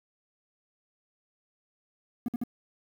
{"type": "tone bursts", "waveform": "triangle", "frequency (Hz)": 239.7, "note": "A#3", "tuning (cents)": 48, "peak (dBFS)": -25, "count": 3, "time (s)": [2.26, 2.437], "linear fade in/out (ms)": 2, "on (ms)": 23, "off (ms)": 54, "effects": ["9-bit"]}